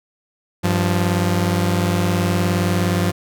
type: tone pair together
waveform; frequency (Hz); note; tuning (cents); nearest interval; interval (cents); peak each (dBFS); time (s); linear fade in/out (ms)
sawtooth; 97.2 / 175; G2 / F3; -14 / +4; minor seventh; 1018; -15; 0.63-3.12; 20
effects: none